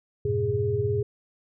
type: tone cluster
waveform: sine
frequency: 90.2 / 106.6 / 126.6 / 412.4 Hz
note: F#2 / G#2 / B2 / G#4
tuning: -44 / +46 / +43 / -12 cents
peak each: -33 / -28 / -30 / -25 dBFS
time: 0.25-1.03 s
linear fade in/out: 5 ms
effects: none